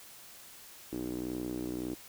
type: tone with band-pass filter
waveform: sawtooth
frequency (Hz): 61.74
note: B1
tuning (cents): 0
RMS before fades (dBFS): -37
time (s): 0.92-1.95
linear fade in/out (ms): 10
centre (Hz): 320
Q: 4.7
effects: white hiss -52 dBFS RMS until 2.08 s